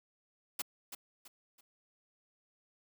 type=noise with echo; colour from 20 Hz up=white; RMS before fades=-36 dBFS; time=0.59-0.62 s; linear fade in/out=5 ms; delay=330 ms; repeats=3; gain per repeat=-9 dB; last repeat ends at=1.61 s; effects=high-pass 200 Hz 12 dB/octave